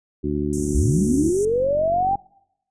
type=harmonic tone; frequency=73.42 Hz; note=D2; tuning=in tune; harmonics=1 / 2 / 3 / 4 / 5; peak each=-29 / -29 / -28 / -25 / -26 dBFS; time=0.23-1.31 s; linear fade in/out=20 ms
type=high-pass noise; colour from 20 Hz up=white; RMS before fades=-31 dBFS; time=0.53-1.45 s; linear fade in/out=0 ms; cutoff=5800 Hz; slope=96 dB/octave
type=click train; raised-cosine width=3 ms; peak=-22 dBFS; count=75; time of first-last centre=0.58-2.154 s; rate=47 Hz
type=linear sweep; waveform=sine; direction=up; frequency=46.32 to 807 Hz; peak=-17 dBFS; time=0.74-2.16 s; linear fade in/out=10 ms
effects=noise-tail reverb RT60 0.8 s tail -24 dB re dry + resampled to 22050 Hz